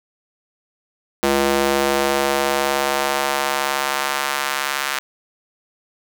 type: tone with high-pass filter sweep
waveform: square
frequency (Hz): 69.5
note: C#2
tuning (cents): +5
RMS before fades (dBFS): -20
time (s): 1.23-4.99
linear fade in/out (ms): 0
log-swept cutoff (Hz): 340 to 1400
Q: 1.1
effects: none